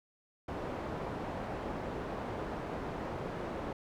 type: low-pass noise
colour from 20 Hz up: white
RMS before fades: -39 dBFS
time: 0.48-3.73 s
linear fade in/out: 5 ms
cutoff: 730 Hz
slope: 12 dB/octave
effects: none